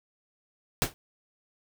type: noise with exponential decay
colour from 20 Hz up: pink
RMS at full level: -20 dBFS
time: 0.82-0.94 s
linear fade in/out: 0 ms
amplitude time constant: 24 ms
effects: none